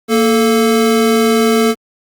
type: tone pair together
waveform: square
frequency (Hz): 231.1 / 438.5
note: A#3 / A4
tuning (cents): -15 / -6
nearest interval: major seventh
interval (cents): 1109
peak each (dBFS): -13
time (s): 0.08-1.75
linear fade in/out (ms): 50
effects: Opus 48 kbps